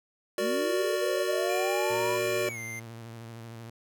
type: chord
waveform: square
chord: Gb augmented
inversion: none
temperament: equal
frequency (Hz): 370 / 466.2 / 587.3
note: Gb4 / Bb4 / D5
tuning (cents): 0 / 0 / 0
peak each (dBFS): -31 / -34 / -31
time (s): 0.38-2.49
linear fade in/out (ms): 2
type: linear sweep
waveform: sine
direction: up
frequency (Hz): 196 to 1013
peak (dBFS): -32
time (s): 0.39-2.2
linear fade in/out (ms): 50
type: tone with pitch glide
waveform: square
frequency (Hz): 2390 to 2093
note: D7 to C7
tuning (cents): +30 to 0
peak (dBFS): -37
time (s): 1.49-2.8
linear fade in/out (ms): 10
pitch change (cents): -230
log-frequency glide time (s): 2.45-2.59
type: tone with vibrato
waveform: sawtooth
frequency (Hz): 115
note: A#2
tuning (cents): -23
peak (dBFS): -37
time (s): 1.9-3.7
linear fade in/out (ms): 5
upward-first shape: square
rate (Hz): 13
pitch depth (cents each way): 31
effects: none